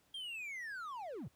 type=linear sweep; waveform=triangle; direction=down; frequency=3244 to 92.5 Hz; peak=-40 dBFS; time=0.14-1.28 s; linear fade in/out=5 ms; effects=pink hiss -72 dBFS RMS until 1.35 s + high-pass 60 Hz 12 dB/octave